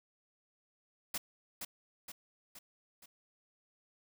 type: noise with echo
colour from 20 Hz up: white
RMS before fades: -37 dBFS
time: 1.14-1.18 s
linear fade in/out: 5 ms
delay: 470 ms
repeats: 4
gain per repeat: -5 dB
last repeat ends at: 3.06 s
effects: none